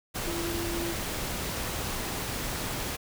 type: tone in noise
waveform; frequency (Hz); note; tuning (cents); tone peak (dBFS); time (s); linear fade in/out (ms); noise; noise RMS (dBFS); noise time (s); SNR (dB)
sine; 340; F4; -46; -32; 0.26-0.94; 20; pink; -33; 0.14-2.97; -2
effects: none

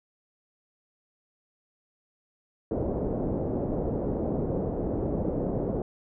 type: low-pass noise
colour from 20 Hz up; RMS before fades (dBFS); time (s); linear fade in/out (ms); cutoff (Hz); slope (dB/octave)
white; -29; 2.71-5.82; 2; 530; 24
effects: none

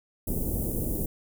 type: band-stop noise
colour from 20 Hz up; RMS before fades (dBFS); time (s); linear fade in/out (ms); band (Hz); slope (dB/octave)
pink; -29; 0.27-1.06; 5; 480 to 11000; 24
effects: none

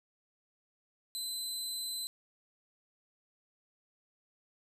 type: tone with amplitude modulation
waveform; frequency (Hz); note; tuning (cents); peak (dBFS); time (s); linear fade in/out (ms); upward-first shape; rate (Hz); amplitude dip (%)
25% pulse; 4040; B7; +39; -30; 1.15-2.07; 0; sine; 205; 30
effects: none

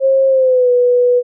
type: tone with pitch glide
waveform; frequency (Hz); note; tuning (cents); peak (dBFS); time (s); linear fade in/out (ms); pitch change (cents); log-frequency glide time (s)
sine; 536 to 491.5; C5 to B4; +42 to -8; -8; 0-1.23; 50; -150; 0.28-0.71
effects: none

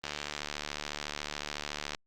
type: click train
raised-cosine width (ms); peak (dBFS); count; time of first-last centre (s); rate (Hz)
0.2; -17; 142; 0.04-1.948; 73.9
effects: Opus 32 kbps

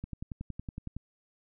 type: click train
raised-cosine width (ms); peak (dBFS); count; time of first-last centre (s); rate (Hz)
5; -25; 11; 0.04-0.966; 10.8
effects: none

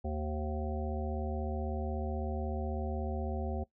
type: harmonic tone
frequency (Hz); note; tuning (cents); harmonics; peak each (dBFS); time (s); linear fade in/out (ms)
76.2; D#2; -36; 1 / 3 / 5 / 7 / 9 / 10; -35 / -40 / -42 / -43 / -45 / -45; 0.04-3.64; 10
effects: noise-tail reverb RT60 0.1 s tail -18 dB re dry

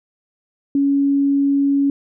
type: tone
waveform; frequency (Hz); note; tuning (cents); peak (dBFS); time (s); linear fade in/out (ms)
sine; 279.5; C#4; +14; -13; 0.75-1.9; 2
effects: none

